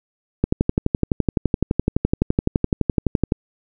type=click train; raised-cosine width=3 ms; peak=-3 dBFS; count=35; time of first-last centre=0.44-3.321 s; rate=11.8 Hz; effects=none